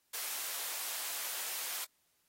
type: high-pass noise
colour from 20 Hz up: white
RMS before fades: -39 dBFS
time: 0.13-1.85 s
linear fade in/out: 10 ms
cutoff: 630 Hz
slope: 12 dB/octave
effects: white hiss -75 dBFS RMS until 2.28 s + AAC 48 kbps